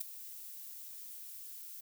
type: noise with ADSR envelope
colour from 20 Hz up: violet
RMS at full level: -34 dBFS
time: 0-1.81 s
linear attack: 11 ms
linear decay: 9 ms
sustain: -14 dB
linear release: 7 ms
effects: none